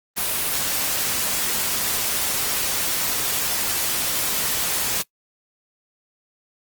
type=noise; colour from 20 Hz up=white; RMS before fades=-23 dBFS; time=0.16-5.03 s; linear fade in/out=20 ms; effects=noise-tail reverb RT60 0.1 s tail -22 dB re dry + Opus 24 kbps